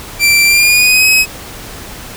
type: tone with pitch glide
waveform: sawtooth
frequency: 2349 to 2547 Hz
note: D7 to D#7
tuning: 0 to +40 cents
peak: -3 dBFS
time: 0.19-1.26 s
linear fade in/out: 50 ms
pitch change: +140 cents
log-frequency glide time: 0.45-1.07 s
effects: pink hiss -29 dBFS RMS until 2.16 s